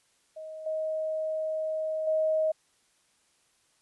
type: tone with level steps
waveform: sine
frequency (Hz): 629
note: D#5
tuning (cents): +19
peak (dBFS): -38 / -28 / -23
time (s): 0.36-2.52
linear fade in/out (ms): 10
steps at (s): 0.66 / 2.07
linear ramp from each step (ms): 5
effects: white hiss -68 dBFS RMS until 3.81 s + resampled to 24000 Hz